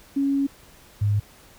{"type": "tone pair in turn", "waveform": "sine", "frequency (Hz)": [277.2, 103.29], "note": ["C#4", "G#2"], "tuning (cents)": [0, -9], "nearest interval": "octave + perfect fourth", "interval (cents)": 1709, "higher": "first", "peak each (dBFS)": [-19, -18], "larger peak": "second", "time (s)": [[0.16, 0.47], [1.01, 1.2]], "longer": "first", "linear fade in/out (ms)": 10, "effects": ["pink hiss -51 dBFS RMS until 1.58 s"]}